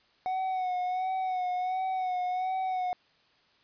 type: tone with vibrato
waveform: triangle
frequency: 740 Hz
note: F#5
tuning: in tune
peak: -26 dBFS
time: 0.26-2.93 s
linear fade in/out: 0 ms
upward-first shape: sine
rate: 1.4 Hz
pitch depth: 38 cents each way
effects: white hiss -65 dBFS RMS until 3.63 s + resampled to 11025 Hz